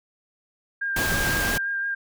sine tone with vibrato, 1603 Hz, G6, 38 cents sharp, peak -24 dBFS, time 0.81-1.95 s, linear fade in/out 10 ms, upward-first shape sine, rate 5.9 Hz, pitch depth 17 cents each way
pink noise, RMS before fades -26 dBFS, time 0.96-1.58 s, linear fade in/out 5 ms
effects none

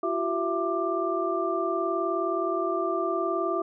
sine tone cluster, 340.9 / 380.2 / 666 / 1184 Hz, F4 / F#4 / E5 / D6, -42 / +47 / +18 / +14 cents, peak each -30 dBFS, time 0.03-3.62 s, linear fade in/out 5 ms, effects none

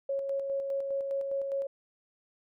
sine tone with tremolo, 550 Hz, C#5, 14 cents flat, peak -28 dBFS, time 0.09-1.67 s, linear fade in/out 5 ms, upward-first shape square, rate 4.9 Hz, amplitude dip 35%, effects none

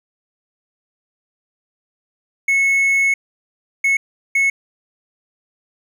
triangle tone bursts at uneven times, 2194 Hz, C#7, 18 cents flat, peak -11 dBFS, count 3, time 2.48-3.14 / 3.84-3.97 / 4.35-4.5 s, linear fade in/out 5 ms, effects none

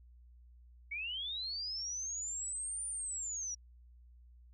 sine linear two-way sweep, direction up then down, 2200 to 9290 to 5670 Hz, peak -37 dBFS, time 0.91-3.55 s, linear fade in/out 10 ms, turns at 2.87 s, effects added 60 Hz sine -56 dBFS peak until 4.53 s

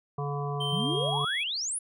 harmonic tone, 143.2 Hz, D3, 43 cents flat, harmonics 1 / 3 / 5 / 7 / 8, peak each -31 / -36 / -38 / -39 / -40 dBFS, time 0.18-1.25 s, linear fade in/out 5 ms
triangle tone with pitch glide, 3123 to 3347 Hz, G7 to G#7, -7 to +13 cents, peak -29 dBFS, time 0.6-1.44 s, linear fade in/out 10 ms, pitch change +120 cents, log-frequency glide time 0.71-1.24 s
sine exponential sweep, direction up, 150.6 to 10820 Hz, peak -29 dBFS, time 0.72-1.79 s, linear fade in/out 10 ms
effects none

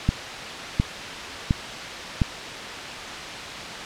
click train, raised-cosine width 5 ms, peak -6 dBFS, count 4, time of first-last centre 0.09-2.218 s, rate 1.41 Hz, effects white hiss -32 dBFS RMS until 3.85 s + low-pass 4000 Hz 12 dB/octave

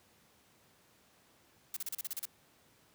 blue noise bursts, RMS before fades -38 dBFS, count 9, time 1.74-2.254 s, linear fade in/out 2 ms, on 26 ms, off 35 ms, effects pink hiss -66 dBFS RMS until 2.94 s + high-pass 100 Hz 12 dB/octave

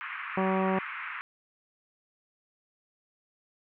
pink band-pass noise, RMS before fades -38 dBFS, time 0.01-1.21 s, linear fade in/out 0 ms, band 1100 to 2500 Hz, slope 48 dB/octave
harmonic tone, 189.7 Hz, F#3, 43 cents sharp, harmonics 1 / 2 / 3 / 4 / 5 / 6, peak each -28 / -31 / -33 / -34 / -35 / -36 dBFS, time 0.37-0.79 s, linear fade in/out 5 ms
effects none

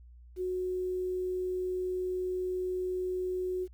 sine tone with quantisation, 367.1 Hz, F#4, 14 cents flat, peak -30 dBFS, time 0.36-3.68 s, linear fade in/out 50 ms, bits 10, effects added 60 Hz sine -50 dBFS peak until 3.73 s

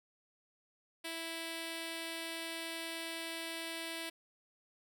5% pulse tone with notch filter, 329.6 Hz, E4, in tune, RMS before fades -42 dBFS, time 1.04-4.1 s, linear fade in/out 10 ms, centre 1200 Hz, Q 1.7, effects none

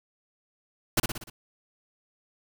pink noise with echo, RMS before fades -22 dBFS, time 0.97-1 s, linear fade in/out 5 ms, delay 60 ms, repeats 5, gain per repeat -5 dB, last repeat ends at 1.3 s, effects none

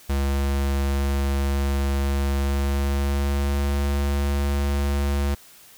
square tone with pitch glide, 69.3 to 70.51 Hz, C#2 to C#2, 0 to +30 cents, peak -21 dBFS, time 0.09-5.35 s, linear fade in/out 10 ms, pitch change +30 cents, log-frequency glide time 2.35-3.8 s, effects white hiss -49 dBFS RMS until 5.77 s

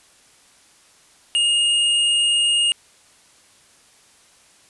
square tone, 2846 Hz, F7, 32 cents sharp, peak -16 dBFS, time 1.35-2.72 s, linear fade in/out 0 ms, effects white hiss -53 dBFS RMS until 4.69 s + resampled to 24000 Hz

